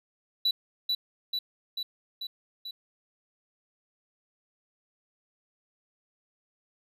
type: tone with echo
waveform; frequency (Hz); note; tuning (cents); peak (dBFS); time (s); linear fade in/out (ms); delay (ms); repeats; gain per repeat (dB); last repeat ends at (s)
triangle; 3951; B7; 0; -20; 0.45-0.51; 5; 440; 5; -3; 2.71
effects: tanh soft clip ceiling -16 dBFS